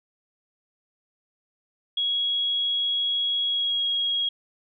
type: tone with pitch glide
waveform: sine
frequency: 3322 to 3293 Hz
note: G#7 to G#7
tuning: 0 to -15 cents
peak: -22 dBFS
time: 1.97-4.29 s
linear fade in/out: 5 ms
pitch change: -15 cents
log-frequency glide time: 3.46-3.84 s
effects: none